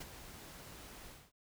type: noise with ADSR envelope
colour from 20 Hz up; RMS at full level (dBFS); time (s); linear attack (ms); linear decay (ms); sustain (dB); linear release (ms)
pink; -43; 0-1.32; 9; 29; -9; 250
effects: none